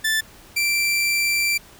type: tone pair in turn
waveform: sawtooth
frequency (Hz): 1760 / 2349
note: A6 / D7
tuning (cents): 0 / 0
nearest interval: perfect fourth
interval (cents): 500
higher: second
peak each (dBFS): -15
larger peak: neither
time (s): 0.04-0.21 / 0.56-1.58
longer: second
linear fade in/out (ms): 10
effects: pink hiss -47 dBFS RMS until 1.79 s